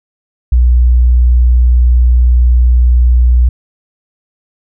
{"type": "tone", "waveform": "sine", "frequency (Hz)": 60.9, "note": "B1", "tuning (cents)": -24, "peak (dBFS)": -4, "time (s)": [0.52, 3.49], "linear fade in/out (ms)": 5, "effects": []}